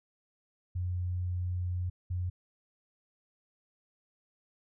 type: tone bursts at uneven times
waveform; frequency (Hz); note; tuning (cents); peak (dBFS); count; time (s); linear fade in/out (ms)
sine; 89.7; F2; +47; -30; 2; 0.75-1.9 / 2.1-2.3; 10
effects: none